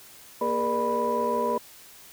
sine tone cluster, 235.2 / 412.8 / 478.7 / 595 / 986 Hz, A#3 / G#4 / A#4 / D5 / B5, +16 / -10 / +46 / +22 / -3 cents, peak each -32 / -30 / -28 / -30 / -26 dBFS, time 0.41-1.58 s, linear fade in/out 5 ms, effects tanh soft clip ceiling -15 dBFS + white hiss -49 dBFS RMS until 2.12 s

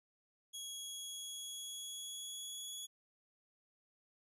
20% pulse tone with pitch glide, 3322 to 3370 Hz, G#7 to G#7, 0 to +25 cents, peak -38 dBFS, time 0.53-2.87 s, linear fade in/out 20 ms, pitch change +25 cents, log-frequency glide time 0.72-2.72 s, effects none

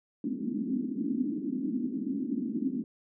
pink band-pass noise, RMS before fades -32 dBFS, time 0.24-2.84 s, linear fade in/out 2 ms, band 220 to 290 Hz, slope 48 dB/octave, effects none

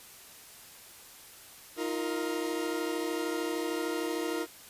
40% pulse chord, Eb suspended second, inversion none, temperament equal with one note detuned, 316 / 349.2 / 466.2 Hz, Eb4 / F4 / Bb4, +27 / 0 / 0 cents, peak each -34 / -34 / -35 dBFS, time 1.76-4.47 s, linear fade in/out 50 ms, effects white hiss -51 dBFS RMS until 4.69 s + resampled to 32000 Hz

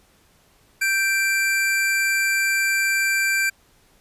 square tone pair together, 1567.8 / 2349 Hz, G6 / D7, 0 / 0 cents, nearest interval perfect fifth, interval 700 cents, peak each -22 dBFS, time 0.81-3.5 s, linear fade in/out 10 ms, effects pink hiss -58 dBFS RMS until 4 s + resampled to 32000 Hz

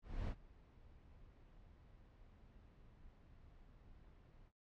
brown noise with ADSR envelope, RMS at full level -41 dBFS, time 0.02-4.52 s, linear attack 260 ms, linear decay 68 ms, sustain -22 dB, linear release 56 ms, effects noise-tail reverb RT60 0.1 s tail -17 dB re dry + low-pass 4000 Hz 12 dB/octave

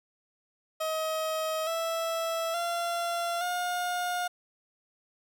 30% pulse tone with pitch steps, 633 / 659.1 / 686.3 / 714.6 Hz, D#5 / E5 / F5 / F5, +30 / 0 / -30 / +40 cents, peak -26 dBFS, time 0.8-4.28 s, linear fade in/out 10 ms, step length 870 ms, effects none

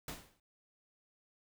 pink noise with exponential decay, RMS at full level -40 dBFS, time 0.08-0.4 s, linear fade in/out 2 ms, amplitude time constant 69 ms, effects none

